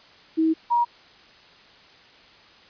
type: tone pair in turn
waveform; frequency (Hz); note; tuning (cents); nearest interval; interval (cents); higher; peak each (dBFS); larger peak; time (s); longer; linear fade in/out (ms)
sine; 320.8 / 951.9; E4 / A#5; -47 / +36; octave + perfect fifth; 1883; second; -17; neither; 0.37-0.54 / 0.7-0.85; first; 20
effects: white hiss -51 dBFS RMS until 2.69 s + resampled to 11025 Hz